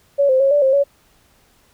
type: tone with pitch steps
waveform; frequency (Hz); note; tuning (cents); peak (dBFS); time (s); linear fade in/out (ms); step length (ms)
sine; 563 / 521 / 546 / 582 / 532 / 563; C#5 / C5 / C#5 / D5 / C5 / C#5; +27 / -7 / -26 / -16 / +29 / +27; -11; 0.18-0.84; 20; 110
effects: pink hiss -56 dBFS RMS until 1.73 s